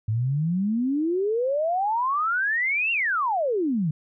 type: exponential two-way sweep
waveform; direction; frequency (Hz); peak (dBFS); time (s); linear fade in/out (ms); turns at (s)
sine; up then down; 104.7 to 2800 to 145.2; -21; 0.08-3.91; 5; 2.92
effects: none